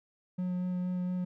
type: tone with vibrato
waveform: triangle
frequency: 180.9 Hz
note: F#3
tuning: 39 cents flat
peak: -28 dBFS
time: 0.38-1.25 s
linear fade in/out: 10 ms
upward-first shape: sine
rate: 4.3 Hz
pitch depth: 9 cents each way
effects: none